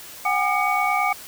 sine tone cluster, 740 / 809 / 1209 / 2249 Hz, F#5 / G#5 / D6 / C#7, 0 / -46 / +50 / +24 cents, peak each -24 dBFS, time 0.25-1.13 s, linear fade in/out 5 ms, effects white hiss -40 dBFS RMS until 1.27 s

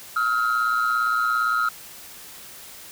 sine tone pair together, 1282.5 / 1400 Hz, E6 / F6, -48 / +4 cents, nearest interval major second, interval 152 cents, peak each -20 dBFS, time 0.16-1.69 s, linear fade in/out 5 ms, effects tanh soft clip ceiling -16 dBFS + white hiss -42 dBFS RMS until 2.91 s

